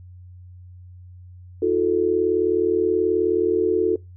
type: tone cluster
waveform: sine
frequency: 321.3 / 361.4 / 440.2 Hz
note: E4 / F#4 / A4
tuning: -44 / -41 / +1 cents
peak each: -25 / -20 / -20 dBFS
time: 1.62-3.96 s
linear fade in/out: 5 ms
effects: noise-tail reverb RT60 0.2 s tail -22 dB re dry + added 90 Hz sine -40 dBFS peak until 4.16 s